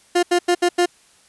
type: tone bursts at uneven times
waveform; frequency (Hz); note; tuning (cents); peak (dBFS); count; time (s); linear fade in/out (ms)
30% pulse; 352.3; F4; +15; -11; 5; 0.15-0.23 / 0.31-0.39 / 0.48-0.55 / 0.62-0.69 / 0.78-0.86; 10
effects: white hiss -54 dBFS RMS until 1.28 s + resampled to 24000 Hz